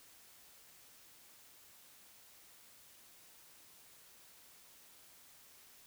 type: silence
effects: white hiss -61 dBFS RMS until 5.86 s